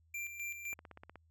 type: tone with tremolo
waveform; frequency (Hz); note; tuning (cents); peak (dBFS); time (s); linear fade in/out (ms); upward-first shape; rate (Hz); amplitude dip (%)
square; 2368; D7; +14; -39; 0.14-0.74; 5; square; 3.9; 55
type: click train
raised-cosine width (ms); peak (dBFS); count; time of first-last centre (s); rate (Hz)
0.5; -35; 8; 0.73-1.157; 16.4
effects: added 81 Hz sine -66 dBFS peak until 1.3 s